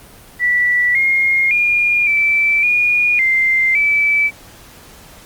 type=tone with pitch steps; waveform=sine; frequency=1959 / 2138 / 2420 / 2326 / 2440 / 2089 / 2309 Hz; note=B6 / C7 / D#7 / D7 / D#7 / C7 / D7; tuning=-15 / +37 / -49 / -17 / -34 / -3 / -30 cents; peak=-11 dBFS; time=0.39-4.31 s; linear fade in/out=50 ms; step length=560 ms; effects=pink hiss -41 dBFS RMS until 5.25 s + Opus 32 kbps